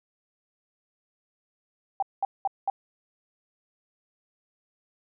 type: tone bursts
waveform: sine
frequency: 784 Hz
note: G5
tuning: in tune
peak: -22 dBFS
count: 4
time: 2-2.7 s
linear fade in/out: 2 ms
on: 25 ms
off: 200 ms
effects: none